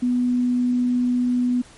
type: tone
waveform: sine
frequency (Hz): 246.9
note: B3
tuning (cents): 0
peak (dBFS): -17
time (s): 0.02-1.62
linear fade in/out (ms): 10
effects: pink hiss -48 dBFS RMS until 1.77 s + MP3 48 kbps